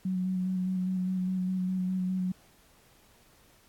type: tone with vibrato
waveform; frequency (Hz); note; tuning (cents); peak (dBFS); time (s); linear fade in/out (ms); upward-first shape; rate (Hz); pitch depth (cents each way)
sine; 185; F#3; 0; -27; 0.05-2.32; 5; square; 4.9; 16
effects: pink hiss -61 dBFS RMS until 3.68 s + AAC 64 kbps